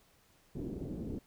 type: low-pass noise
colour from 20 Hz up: white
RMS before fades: -40 dBFS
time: 0.55-1.19 s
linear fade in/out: 5 ms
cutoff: 360 Hz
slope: 24 dB/octave
effects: pink hiss -67 dBFS RMS until 1.26 s